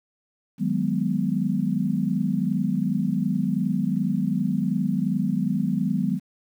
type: chord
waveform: sine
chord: G# minor seventh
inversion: second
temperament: equal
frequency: 155.56 / 185 / 207.7 / 246.9 Hz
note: D#3 / F#3 / G#3 / B3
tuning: 0 / 0 / 0 / 0 cents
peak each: -29 / -25 / -26 / -27 dBFS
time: 0.58-6.2 s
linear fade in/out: 50 ms
effects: 9-bit